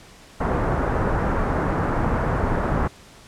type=low-pass noise; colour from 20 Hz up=pink; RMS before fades=-22 dBFS; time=0.4-2.88 s; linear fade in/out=10 ms; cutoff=1500 Hz; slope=24 dB/octave; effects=pink hiss -47 dBFS RMS until 3.27 s + low-pass 9000 Hz 12 dB/octave